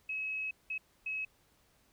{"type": "tone bursts at uneven times", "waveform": "sine", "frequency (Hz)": 2567, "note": "E7", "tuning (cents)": -47, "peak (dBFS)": -34, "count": 3, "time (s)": [[0.09, 0.51], [0.7, 0.78], [1.06, 1.25]], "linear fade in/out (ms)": 5, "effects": ["pink hiss -69 dBFS RMS until 1.92 s"]}